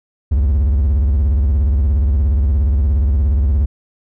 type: tone with vibrato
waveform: triangle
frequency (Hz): 69.3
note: C#2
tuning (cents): 0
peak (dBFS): -9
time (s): 0.31-3.66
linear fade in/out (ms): 10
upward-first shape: sine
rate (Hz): 17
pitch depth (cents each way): 260
effects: none